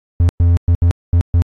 triangle tone bursts at uneven times, 86 Hz, F2, 26 cents flat, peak -6 dBFS, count 6, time 0.2-0.29 / 0.4-0.57 / 0.68-0.75 / 0.82-0.91 / 1.13-1.21 / 1.34-1.42 s, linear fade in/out 0 ms, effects AAC 32 kbps

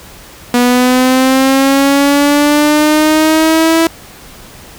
sawtooth linear sweep, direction up, 242.8 to 329.6 Hz, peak -3 dBFS, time 0.54-3.87 s, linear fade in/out 2 ms, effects pink hiss -35 dBFS RMS until 4.78 s

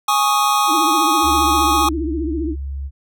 square chord, Ab suspended fourth, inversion none, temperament equal, 830.6 / 1108.7 / 1244.5 Hz, Ab5 / Db6 / Eb6, 0 / 0 / 0 cents, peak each -19 dBFS, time 0.08-1.89 s, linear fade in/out 5 ms
sine tone with vibrato, 321 Hz, E4, 46 cents flat, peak -20 dBFS, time 0.67-2.56 s, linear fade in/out 50 ms, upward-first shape triangle, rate 15 Hz, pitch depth 140 cents each way
sine tone with pitch glide, 72 to 68.87 Hz, D2 to C#2, -34 to -11 cents, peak -23 dBFS, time 1.22-2.91 s, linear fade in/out 50 ms, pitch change -77 cents, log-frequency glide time 1.45-1.8 s
effects none

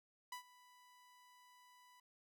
sawtooth tone with ADSR envelope, 990 Hz, B5, 4 cents sharp, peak -40 dBFS, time 0.32-2 s, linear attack 4 ms, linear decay 100 ms, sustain -20 dB, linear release 4 ms, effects none

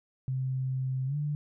sine tone with pitch glide, 130.81 to 147.68 Hz, C3 to D3, 0 to +10 cents, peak -28 dBFS, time 0.28-1.35 s, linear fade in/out 0 ms, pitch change +210 cents, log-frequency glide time 1.06-1.16 s, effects none

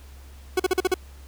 40% pulse tone bursts, 370 Hz, F#4, in tune, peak -17 dBFS, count 6, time 0.57-0.942 s, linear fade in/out 5 ms, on 27 ms, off 42 ms, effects added 68 Hz sine -42 dBFS peak until 1.27 s + pink hiss -53 dBFS RMS until 1.27 s

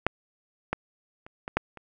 clicks, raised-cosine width 0.5 ms, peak -6 / -11 / -29 / -19 / -7 / -28 dBFS, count 6, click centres 0.066 / 0.73 / 1.265 / 1.479 / 1.57 / 1.773 s, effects none

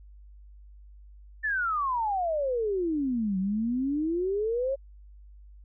sine exponential two-way sweep, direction down then up, 1800 to 185 to 558 Hz, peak -25 dBFS, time 1.43-4.76 s, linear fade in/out 20 ms, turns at 3.38 s, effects added 50 Hz sine -47 dBFS peak until 5.64 s

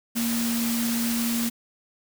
sine tone in noise, 233.1 Hz, A#3, in tune, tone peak -24 dBFS, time 0.15-1.5 s, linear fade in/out 20 ms, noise white, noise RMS -30 dBFS, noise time 0.15-1.5 s, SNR +3 dB, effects none

